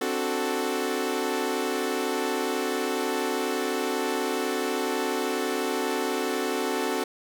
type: chord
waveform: sawtooth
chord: D dominant seventh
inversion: third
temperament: equal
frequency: 261.6 / 293.7 / 370 / 440 Hz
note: C4 / D4 / F#4 / A4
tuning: 0 / 0 / 0 / 0 cents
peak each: -28 / -30 / -26 / -26 dBFS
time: 0.01-7.04 s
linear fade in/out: 5 ms
effects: none